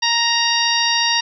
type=harmonic tone; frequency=934 Hz; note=A#5; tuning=3 cents sharp; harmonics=1 / 2 / 3 / 4 / 5 / 6; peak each=-22 / -22 / -22 / -22 / -22 / -22 dBFS; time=0.02-1.21 s; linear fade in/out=10 ms; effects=none